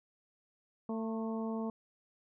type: harmonic tone with a mistuned harmonic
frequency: 223.7 Hz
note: A3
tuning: 29 cents sharp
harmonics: 1 / 2 / 3 / 4 / 5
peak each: -35 / -41 / -45 / -47 / -49 dBFS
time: 0.89-1.7 s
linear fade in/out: 2 ms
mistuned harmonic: 5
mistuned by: -40 cents
effects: none